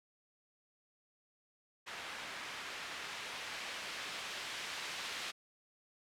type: noise with low-pass filter sweep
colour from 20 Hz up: blue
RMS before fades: -44 dBFS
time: 1.86-5.32 s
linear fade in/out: 20 ms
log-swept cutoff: 2000 to 3000 Hz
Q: 0.8
effects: none